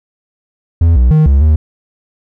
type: tone with pitch steps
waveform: triangle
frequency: 83.5 / 61.5 / 155.1 / 69.1 / 77.1 Hz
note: E2 / B1 / D#3 / C#2 / D#2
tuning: +23 / -7 / -5 / -5 / -15 cents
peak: -3 dBFS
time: 0.81-1.56 s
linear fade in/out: 5 ms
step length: 150 ms
effects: none